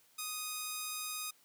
5% pulse tone, 1244.5 Hz, D#6, in tune, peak -26 dBFS, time 0.18-1.31 s, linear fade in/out 10 ms, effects white hiss -67 dBFS RMS until 1.44 s + high-pass 100 Hz 12 dB/octave

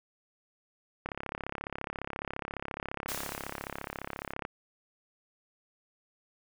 click train, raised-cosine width 0.5 ms, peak -20 dBFS, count 118, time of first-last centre 1.06-4.451 s, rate 34.5 Hz
white noise with exponential decay, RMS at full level -36 dBFS, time 3.08-4.33 s, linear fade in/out 5 ms, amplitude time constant 270 ms
effects none

